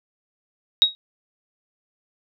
sine tone with exponential decay, 3788 Hz, A#7, 27 cents sharp, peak -7 dBFS, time 0.82-0.95 s, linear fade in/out 0 ms, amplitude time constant 28 ms, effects none

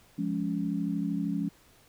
sine chord, Db major, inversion first, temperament equal with one note detuned, 174.61 / 207.7 / 280.2 Hz, F3 / Ab3 / Db4, 0 / 0 / +19 cents, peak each -32 dBFS, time 0.18-1.49 s, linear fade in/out 10 ms, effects pink hiss -60 dBFS RMS until 1.88 s

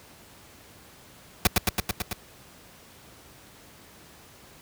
pink noise with echo, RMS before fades -17 dBFS, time 1.45-1.47 s, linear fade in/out 2 ms, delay 110 ms, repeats 6, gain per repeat -2 dB, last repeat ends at 2.13 s, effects pink hiss -51 dBFS RMS until 4.61 s + high-pass 60 Hz 12 dB/octave

